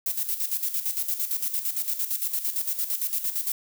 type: noise with tremolo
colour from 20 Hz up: violet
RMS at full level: -26 dBFS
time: 0.06-3.52 s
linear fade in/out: 2 ms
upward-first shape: square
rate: 8.8 Hz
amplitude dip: 65%
effects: none